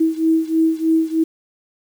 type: beating tone pair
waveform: sine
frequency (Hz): 321.5 / 324.7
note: E4 / E4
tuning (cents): -43 / -26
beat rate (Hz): 3.2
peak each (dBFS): -16 / -18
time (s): 0-1.24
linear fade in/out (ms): 10
effects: 7-bit